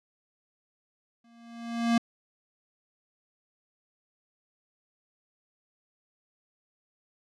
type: tone with exponential growth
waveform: square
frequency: 233.1 Hz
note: A#3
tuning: in tune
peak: -20 dBFS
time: 1.24-1.98 s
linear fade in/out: 5 ms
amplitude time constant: 160 ms
effects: low-pass 6000 Hz 12 dB/octave